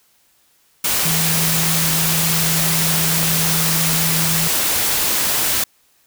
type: tone in noise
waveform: sine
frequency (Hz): 162.5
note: E3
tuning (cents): -24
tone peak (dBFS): -21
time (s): 1.05-4.48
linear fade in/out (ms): 5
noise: white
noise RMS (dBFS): -18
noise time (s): 0.84-5.64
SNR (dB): -6
effects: white hiss -58 dBFS RMS until 6.06 s